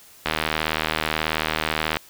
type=click train; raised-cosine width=0.3 ms; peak=-5 dBFS; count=135; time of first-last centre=0.26-1.969 s; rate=78.4 Hz; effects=white hiss -49 dBFS RMS until 2.09 s